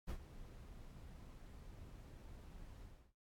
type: noise with ADSR envelope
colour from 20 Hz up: brown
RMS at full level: -41 dBFS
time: 0.07-3.13 s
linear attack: 24 ms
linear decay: 77 ms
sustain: -14 dB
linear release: 310 ms
effects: noise-tail reverb RT60 0.2 s tail -17 dB re dry + AAC 64 kbps